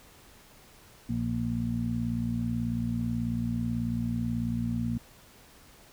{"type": "harmonic tone", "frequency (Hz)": 58.27, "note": "A#1", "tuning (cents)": 0, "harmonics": [1, 2, 3, 4], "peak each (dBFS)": [-39, -32, -36, -30], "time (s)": [1.09, 4.98], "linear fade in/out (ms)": 5, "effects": ["pink hiss -55 dBFS RMS until 5.92 s"]}